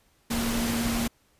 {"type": "tone in noise", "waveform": "sine", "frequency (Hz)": 233.1, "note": "A#3", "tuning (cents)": 0, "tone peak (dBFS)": -27, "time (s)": [0.3, 1.08], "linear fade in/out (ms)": 10, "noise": "pink", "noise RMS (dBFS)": -30, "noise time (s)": [0.3, 1.08], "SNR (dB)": 0, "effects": ["pink hiss -65 dBFS RMS until 1.39 s", "resampled to 32000 Hz"]}